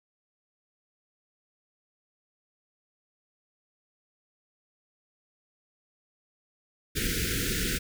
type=band-stop noise; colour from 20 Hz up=pink; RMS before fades=-29 dBFS; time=6.95-7.79 s; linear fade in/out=20 ms; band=490 to 1400 Hz; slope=96 dB/octave; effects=none